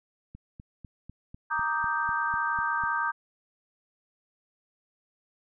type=click train; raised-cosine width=5 ms; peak=-31 dBFS; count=11; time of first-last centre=0.35-2.838 s; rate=4.02 Hz
type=chord; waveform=sine; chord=Eb major seventh; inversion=second; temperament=equal; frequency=932.3 / 1174.7 / 1244.5 / 1568 Hz; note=Bb5 / D6 / Eb6 / G6; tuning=0 / 0 / 0 / 0 cents; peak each=-31 / -33 / -32 / -29 dBFS; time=1.5-3.12 s; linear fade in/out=20 ms
effects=none